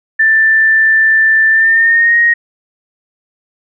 sine tone with pitch glide, 1772 to 1874.1 Hz, A6 to A#6, +12 to +9 cents, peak -6 dBFS, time 0.19-2.34 s, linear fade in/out 10 ms, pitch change +97 cents, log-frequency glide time 1.5-2.17 s, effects none

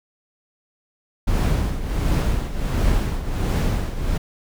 brown noise with tremolo, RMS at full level -17 dBFS, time 1.27-4.18 s, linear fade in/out 10 ms, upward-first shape triangle, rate 1.4 Hz, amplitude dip 75%, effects none

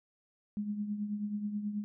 sine tone with tremolo, 207.7 Hz, G#3, in tune, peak -30 dBFS, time 0.57-1.84 s, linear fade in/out 0 ms, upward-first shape triangle, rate 9.3 Hz, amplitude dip 65%, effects none

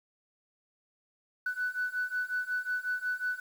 sine beating tone pair, 1488 / 1493.5 Hz, F#6 / F#6, +9 / +16 cents, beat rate 5.5 Hz, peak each -33 / -32 dBFS, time 1.46-3.4 s, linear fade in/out 5 ms, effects tanh soft clip ceiling -24 dBFS + 9-bit

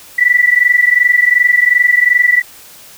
sine tone pair together, 1952.8 / 1975.5 Hz, B6 / B6, -20 / 0 cents, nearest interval unison, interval 20 cents, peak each -10 dBFS, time 0.18-2.42 s, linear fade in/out 10 ms, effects white hiss -38 dBFS RMS until 2.97 s

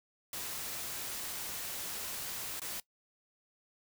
white noise with dropouts, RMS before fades -40 dBFS, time 0.33-2.8 s, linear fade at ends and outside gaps 2 ms, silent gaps 2.597-2.617 s, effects noise-tail reverb RT60 0.1 s tail -20 dB re dry

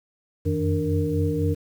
sine tone cluster, 88.9 / 92.8 / 158.9 / 294.3 / 463.4 Hz, F2 / F#2 / D#3 / D4 / A#4, +31 / +6 / +37 / +4 / -10 cents, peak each -27 dBFS, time 0.45-1.55 s, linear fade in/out 20 ms, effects 8-bit

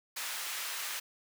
pink high-pass noise, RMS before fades -38 dBFS, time 0.16-1 s, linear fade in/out 10 ms, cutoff 1400 Hz, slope 12 dB/octave, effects none

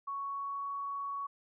sine tone with pitch glide, 1112 to 1119.1 Hz, C#6 to C#6, +5 to +16 cents, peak -35 dBFS, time 0.07-1.27 s, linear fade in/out 10 ms, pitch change +11 cents, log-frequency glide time 0.22-0.69 s, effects none

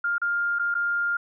sine tone with dropouts, 1404 Hz, F6, 9 cents sharp, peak -22 dBFS, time 0.04-1.17 s, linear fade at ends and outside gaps 5 ms, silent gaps 0.182-0.216 / 0.588-0.594 / 0.743-0.75 s, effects none

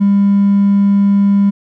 triangle tone with hard clipping, 200 Hz, G3, 35 cents sharp, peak -8 dBFS, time 0-1.51 s, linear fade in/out 20 ms, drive 4 dB, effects none

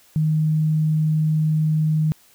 sine tone, 155.56 Hz, D#3, in tune, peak -16 dBFS, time 0.16-2.12 s, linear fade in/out 0 ms, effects white hiss -54 dBFS RMS until 2.34 s

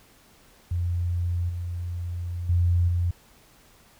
sine tone with level steps, 87.31 Hz, F2, in tune, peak -23 / -28 / -18 / -21 dBFS, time 0.71-3.11 s, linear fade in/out 5 ms, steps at 1.49 / 2.49 / 2.88 s, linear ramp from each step 5 ms, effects pink hiss -56 dBFS RMS until 3.99 s

